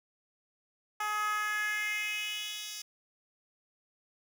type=tone with high-pass filter sweep; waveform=10% pulse; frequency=422 Hz; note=G#4; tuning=28 cents sharp; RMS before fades=-34 dBFS; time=1-2.82 s; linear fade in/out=5 ms; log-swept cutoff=1000 to 4400 Hz; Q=4; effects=none